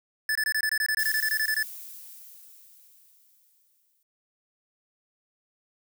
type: tone bursts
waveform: square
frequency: 1741 Hz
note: A6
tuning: 19 cents flat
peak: -24 dBFS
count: 16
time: 0.29-1.628 s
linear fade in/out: 2 ms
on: 63 ms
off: 22 ms
type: noise with exponential decay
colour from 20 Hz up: violet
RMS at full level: -31 dBFS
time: 0.99-4.03 s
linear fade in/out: 2 ms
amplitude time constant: 660 ms
effects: none